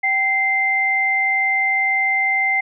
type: tone pair together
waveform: sine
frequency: 775.1 / 2083 Hz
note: G5 / C7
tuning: -20 / -8 cents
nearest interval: octave + perfect fourth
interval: 1712 cents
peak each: -23 / -16 dBFS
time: 0.03-2.61 s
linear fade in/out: 10 ms
effects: none